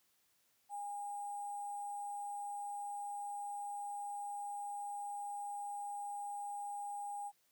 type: tone with sample-and-hold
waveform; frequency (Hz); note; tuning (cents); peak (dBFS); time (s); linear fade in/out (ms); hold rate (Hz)
sine; 815; G#5; -33; -40; 0.69-7.32; 50; 8820
effects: white hiss -75 dBFS RMS until 7.51 s + high-pass 60 Hz 12 dB/octave